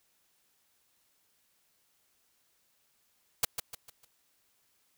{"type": "noise with echo", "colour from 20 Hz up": "white", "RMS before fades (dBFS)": -25, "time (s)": [3.43, 3.45], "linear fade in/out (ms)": 5, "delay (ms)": 150, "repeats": 4, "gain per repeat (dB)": -8, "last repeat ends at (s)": 4.05, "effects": ["white hiss -72 dBFS RMS until 4.97 s"]}